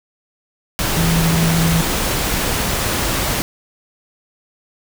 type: tone in noise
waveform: sine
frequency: 164.81 Hz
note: E3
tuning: in tune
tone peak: -14 dBFS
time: 0.97-1.81 s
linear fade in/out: 0 ms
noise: pink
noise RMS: -19 dBFS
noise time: 0.79-3.42 s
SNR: +2 dB
effects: none